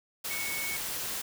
sine tone in noise, 2217 Hz, C#7, in tune, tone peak -35 dBFS, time 0.3-0.77 s, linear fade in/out 10 ms, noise white, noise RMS -35 dBFS, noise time 0.24-1.22 s, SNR -3 dB, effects none

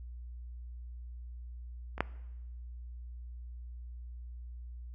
clicks, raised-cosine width 0.5 ms, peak -26 / -12 dBFS, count 2, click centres 1.98 / 2.006 s, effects noise-tail reverb RT60 1.0 s tail -20 dB re dry + added 60 Hz sine -42 dBFS peak until 4.94 s

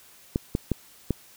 clicks, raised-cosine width 3 ms, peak -10 dBFS, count 4, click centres 0.359 / 0.551 / 0.717 / 1.107 s, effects white hiss -53 dBFS RMS until 1.36 s

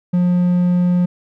triangle tone, 177.9 Hz, F3, 32 cents sharp, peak -10 dBFS, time 0.13-1.06 s, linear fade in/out 10 ms, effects none

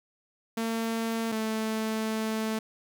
sawtooth tone pair in turn, 226.8 / 219.7 Hz, A#3 / A3, -47 / -2 cents, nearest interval minor second, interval 55 cents, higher first, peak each -24 dBFS, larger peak neither, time 0.57-1.32 / 1.32-2.59 s, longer second, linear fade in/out 5 ms, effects none

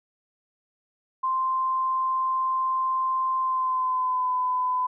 sine tone with pitch glide, 1044 to 1007.3 Hz, C6 to B5, -4 to +34 cents, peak -22 dBFS, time 1.23-4.87 s, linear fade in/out 10 ms, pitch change -62 cents, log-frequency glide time 3.39-4.32 s, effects none

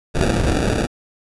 pink noise with sample-and-hold, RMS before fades -18 dBFS, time 0.14-0.87 s, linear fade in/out 20 ms, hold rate 1050 Hz, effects resampled to 24000 Hz

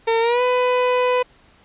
30% pulse tone with pitch glide, 454.9 to 498.9 Hz, A#4 to B4, -42 to +17 cents, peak -13 dBFS, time 0.07-1.23 s, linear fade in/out 10 ms, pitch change +159 cents, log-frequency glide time 0.2-0.42 s, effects pink hiss -53 dBFS RMS until 1.64 s + resampled to 8000 Hz

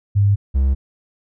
sine / triangle tone pair in turn, 100.8 / 67.28 Hz, G2 / C2, +49 / +49 cents, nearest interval perfect fifth, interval 700 cents, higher first, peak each -11 dBFS, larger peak neither, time 0.15-0.36 / 0.54-0.75 s, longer neither, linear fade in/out 20 ms, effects none

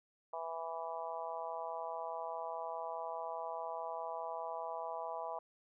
harmonic tone, 164.81 Hz, E3, in tune, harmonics 3 / 4 / 5 / 6 / 7, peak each -48 / -43 / -45 / -44 / -50 dBFS, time 0.33-5.39 s, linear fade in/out 5 ms, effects none

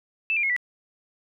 sine tone with pitch steps, 2637 / 2390 / 2167 / 1964.1 Hz, E7 / D7 / C#7 / B6, 0 / +30 / -40 / -10 cents, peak -21 dBFS, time 0.3-0.564 s, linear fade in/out 0 ms, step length 66 ms, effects none

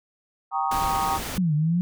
sine chord, Eb dominant seventh, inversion first, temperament equal, 784 / 932.3 / 1108.7 / 1244.5 Hz, G5 / Bb5 / Db6 / Eb6, 0 / 0 / 0 / 0 cents, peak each -26 / -27 / -30 / -29 dBFS, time 0.51-1.2 s, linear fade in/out 50 ms
pink noise, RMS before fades -31 dBFS, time 0.71-1.38 s, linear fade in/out 5 ms
sine exponential two-way sweep, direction down then up, 193.3 to 146.83 to 180.7 Hz, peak -19 dBFS, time 1.38-1.81 s, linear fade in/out 0 ms, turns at 1.54 s
effects none

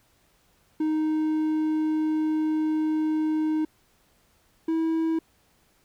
triangle tone pair in turn, 311.1 / 324.1 Hz, D#4 / E4, 0 / -29 cents, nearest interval minor second, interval 71 cents, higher second, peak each -20 dBFS, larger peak neither, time 0.8-3.65 / 4.68-5.19 s, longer first, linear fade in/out 5 ms, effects pink hiss -64 dBFS RMS until 5.84 s

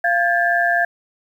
sine tone cluster, 691 / 1611 / 1734 Hz, F5 / G6 / A6, -19 / +47 / -26 cents, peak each -18 / -19 / -20 dBFS, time 0.04-0.85 s, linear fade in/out 5 ms, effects 8-bit

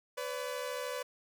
sawtooth tone pair together, 500.9 / 574 Hz, B4 / D5, +24 / -40 cents, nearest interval major second, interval 236 cents, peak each -34 / -36 dBFS, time 0.17-1.03 s, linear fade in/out 10 ms, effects none

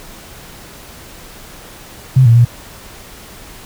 sine tone with pitch steps, 130.4 / 116 / 119.3 Hz, C3 / A#2 / A#2, -5 / -8 / +41 cents, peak -4 dBFS, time 2.16-2.451 s, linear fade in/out 10 ms, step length 97 ms, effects pink hiss -36 dBFS RMS until 3.65 s

